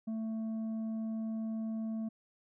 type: tone with tanh clipping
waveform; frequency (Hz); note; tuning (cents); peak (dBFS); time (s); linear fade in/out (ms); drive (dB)
sine; 221.9; A3; +15; -35; 0.07-2.09; 10; 5
effects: none